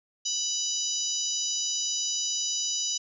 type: harmonic tone with a mistuned harmonic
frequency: 987.8 Hz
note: B5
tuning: in tune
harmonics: 3 / 4 / 5 / 6 / 7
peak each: -35 / -36 / -34 / -30 / -34 dBFS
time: 0.25-2.98 s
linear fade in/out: 10 ms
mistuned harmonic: 4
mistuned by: -21 cents
effects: none

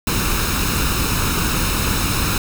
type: noise with comb filter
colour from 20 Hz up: pink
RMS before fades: -19 dBFS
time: 0.07-2.38 s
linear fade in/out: 2 ms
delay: 0.76 ms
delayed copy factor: +0.6
effects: none

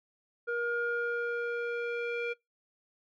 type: tone with low-pass filter sweep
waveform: square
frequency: 473.6 Hz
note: A#4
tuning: 27 cents sharp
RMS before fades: -33 dBFS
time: 0.47-2.34 s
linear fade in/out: 20 ms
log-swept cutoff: 1300 to 2300 Hz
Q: 4.1
effects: noise-tail reverb RT60 0.2 s tail -26 dB re dry

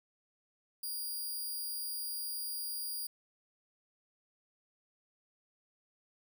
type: tone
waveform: 5% pulse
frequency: 4817 Hz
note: D8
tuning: 43 cents sharp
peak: -30 dBFS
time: 0.83-3.07 s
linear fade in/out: 5 ms
effects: none

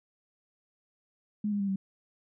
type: tone with pitch steps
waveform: sine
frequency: 209.5 / 203.9 / 198.43 / 193.11 Hz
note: G#3 / G#3 / G3 / G3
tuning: +15 / -32 / +21 / -26 cents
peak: -27 dBFS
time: 1.44-1.76 s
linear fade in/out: 5 ms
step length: 80 ms
effects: none

